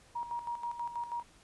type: tone with tremolo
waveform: sine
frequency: 949 Hz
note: A#5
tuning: 31 cents sharp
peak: -33 dBFS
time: 0.15-1.23 s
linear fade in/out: 10 ms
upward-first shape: square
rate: 6.2 Hz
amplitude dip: 65%
effects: pink hiss -61 dBFS RMS until 1.43 s + resampled to 24000 Hz